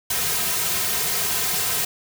white noise with comb filter, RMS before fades -23 dBFS, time 0.1-1.85 s, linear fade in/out 5 ms, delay 3.5 ms, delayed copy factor -0.8, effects none

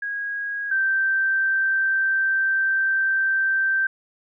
sine tone pair in turn, 1644 / 1562.6 Hz, G#6 / G6, -18 / -6 cents, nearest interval minor second, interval 88 cents, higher first, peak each -25 / -18 dBFS, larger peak second, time 0.02-0.71 / 0.71-3.87 s, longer second, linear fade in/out 5 ms, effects none

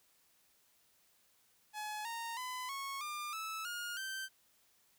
sawtooth tone with pitch steps, 848 / 924.8 / 1008.4 / 1099.7 / 1199.3 / 1307.8 / 1426.2 / 1555.2 Hz, G#5 / A#5 / B5 / C#6 / D6 / E6 / F6 / G6, +36 / -14 / +36 / -14 / +36 / -14 / +36 / -14 cents, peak -36 dBFS, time 1.73-4.29 s, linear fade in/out 50 ms, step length 320 ms, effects white hiss -71 dBFS RMS until 4.98 s

